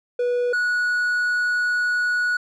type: tone pair in turn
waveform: triangle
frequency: 488.5 / 1463.8 Hz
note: B4 / F#6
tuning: -19 / -19 cents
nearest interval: octave + perfect fifth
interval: 1900 cents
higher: second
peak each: -17 dBFS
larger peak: neither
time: 0.19-0.53 / 0.53-2.37 s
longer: second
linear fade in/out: 5 ms
effects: resampled to 22050 Hz